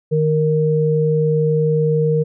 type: tone pair together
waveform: sine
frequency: 154.54 / 465.5 Hz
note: D#3 / A#4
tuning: -11 / -2 cents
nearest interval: octave + perfect fifth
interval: 1909 cents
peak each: -16 dBFS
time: 0.11-2.24 s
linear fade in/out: 20 ms
effects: none